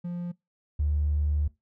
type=tone pair in turn; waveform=triangle; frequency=174.9 / 74.07 Hz; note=F3 / D2; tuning=+3 / +15 cents; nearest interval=octave + minor third; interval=1488 cents; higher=first; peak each=-28 / -19 dBFS; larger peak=second; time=0.04-0.32 / 0.79-1.48 s; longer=second; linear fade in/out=10 ms; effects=noise-tail reverb RT60 0.2 s tail -23 dB re dry + tanh soft clip ceiling -20 dBFS